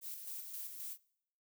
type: noise with tremolo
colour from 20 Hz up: violet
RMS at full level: -44 dBFS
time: 0.01-0.98 s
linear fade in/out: 50 ms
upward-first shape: square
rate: 3.8 Hz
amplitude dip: 40%
effects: noise-tail reverb RT60 0.7 s tail -23 dB re dry